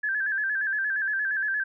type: tone with vibrato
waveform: sine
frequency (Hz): 1638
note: G#6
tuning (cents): -24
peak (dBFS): -24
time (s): 0.03-1.64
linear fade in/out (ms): 10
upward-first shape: square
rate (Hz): 8.6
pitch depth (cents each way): 71
effects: none